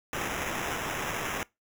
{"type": "noise with sample-and-hold", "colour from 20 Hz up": "white", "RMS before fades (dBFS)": -33, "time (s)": [0.13, 1.43], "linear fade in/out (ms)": 0, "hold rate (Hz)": 4410, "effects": ["noise-tail reverb RT60 0.2 s tail -22 dB re dry"]}